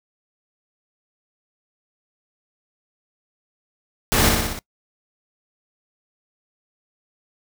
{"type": "noise with echo", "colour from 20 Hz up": "pink", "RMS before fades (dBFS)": -18, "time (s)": [4.12, 4.29], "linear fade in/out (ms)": 0, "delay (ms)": 60, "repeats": 5, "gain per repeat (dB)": -3, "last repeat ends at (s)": 4.59, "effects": ["noise-tail reverb RT60 0.1 s tail -23 dB re dry"]}